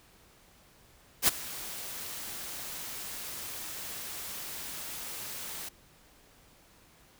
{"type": "noise with ADSR envelope", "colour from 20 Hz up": "white", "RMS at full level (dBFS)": -21, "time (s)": [1.22, 5.69], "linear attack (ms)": 58, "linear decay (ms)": 19, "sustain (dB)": -19, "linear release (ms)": 8, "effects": ["pink hiss -60 dBFS RMS until 7.19 s"]}